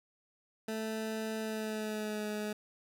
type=tone with pitch glide; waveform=20% pulse; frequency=219.8 to 211.2 Hz; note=A3 to G#3; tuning=-2 to +29 cents; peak=-30 dBFS; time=0.68-2.53 s; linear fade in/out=5 ms; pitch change=-69 cents; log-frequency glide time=1.39-2.27 s; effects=none